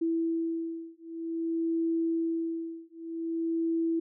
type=beating tone pair; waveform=sine; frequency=329.6 / 330.12 Hz; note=E4 / E4; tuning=0 / +3 cents; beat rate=0.52 Hz; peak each=-31 dBFS; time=0.01-4 s; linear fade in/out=10 ms; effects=none